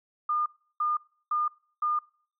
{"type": "tone bursts", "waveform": "sine", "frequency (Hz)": 1212, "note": "D#6", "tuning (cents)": -46, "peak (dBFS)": -24, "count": 4, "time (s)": [0.29, 1.99], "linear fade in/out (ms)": 5, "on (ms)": 170, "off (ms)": 340, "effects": ["noise-tail reverb RT60 0.5 s tail -24 dB re dry"]}